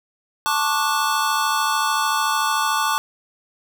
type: chord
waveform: square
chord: D major seventh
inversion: second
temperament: just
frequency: 881 / 1101.2 / 1174.7 / 1468.3 Hz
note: A5 / C#6 / D6 / F#6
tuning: +2 / -12 / 0 / -14 cents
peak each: -24 / -25 / -24 / -27 dBFS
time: 0.46-2.98 s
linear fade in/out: 0 ms
effects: none